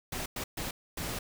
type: noise bursts at uneven times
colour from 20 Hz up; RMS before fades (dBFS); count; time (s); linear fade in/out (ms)
pink; -36; 4; 0.12-0.26 / 0.36-0.44 / 0.57-0.71 / 0.97-1.19; 5
effects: none